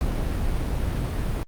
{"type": "noise", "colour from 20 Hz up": "brown", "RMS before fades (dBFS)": -25, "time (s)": [0.01, 1.43], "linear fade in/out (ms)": 0, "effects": ["Opus 48 kbps"]}